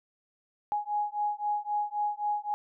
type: beating tone pair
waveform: sine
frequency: 830.6 / 834.4 Hz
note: G#5 / G#5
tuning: 0 / +8 cents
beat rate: 3.8 Hz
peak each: -31 / -31 dBFS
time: 0.72-2.54 s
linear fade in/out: 0 ms
effects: none